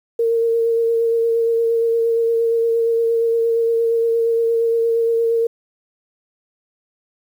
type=tone with vibrato; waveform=sine; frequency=460 Hz; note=A#4; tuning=23 cents flat; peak=-14 dBFS; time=0.19-5.47 s; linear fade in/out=5 ms; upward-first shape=sine; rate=8.6 Hz; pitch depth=16 cents each way; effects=8-bit